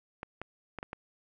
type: clicks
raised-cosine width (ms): 0.5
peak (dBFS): -23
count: 5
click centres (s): 0.231 / 0.416 / 0.787 / 0.829 / 0.931
effects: none